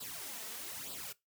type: noise with flanger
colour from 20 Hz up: white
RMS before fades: -44 dBFS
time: 0-1.13 s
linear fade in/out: 10 ms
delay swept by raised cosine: 0.23 to 4.63 ms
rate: 1.1 Hz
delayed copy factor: +0.75
effects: noise-tail reverb RT60 0.2 s tail -21 dB re dry + high-pass 80 Hz 12 dB/octave